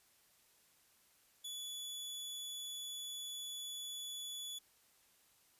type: tone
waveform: sawtooth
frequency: 3428 Hz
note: A7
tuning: 46 cents flat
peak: -40 dBFS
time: 1.44-4.59 s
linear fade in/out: 10 ms
effects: white hiss -70 dBFS RMS until 5.59 s + resampled to 32000 Hz